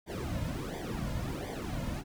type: noise with flanger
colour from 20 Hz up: brown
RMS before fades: -36 dBFS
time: 0.06-2.04 s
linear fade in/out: 50 ms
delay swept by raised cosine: 0.73 to 2.63 ms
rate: 1.4 Hz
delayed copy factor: -0.9
effects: none